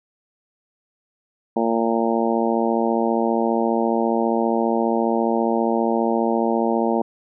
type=harmonic tone; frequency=114.8 Hz; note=A#2; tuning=26 cents flat; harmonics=2 / 3 / 4 / 5 / 6 / 7 / 8; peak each=-22 / -24 / -25 / -26 / -27 / -27 / -28 dBFS; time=1.56-7.02 s; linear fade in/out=5 ms; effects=none